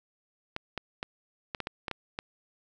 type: clicks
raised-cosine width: 0.3 ms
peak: -17 dBFS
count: 9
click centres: 0.564 / 0.777 / 1.029 / 1.548 / 1.603 / 1.671 / 1.882 / 1.913 / 2.189 s
effects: none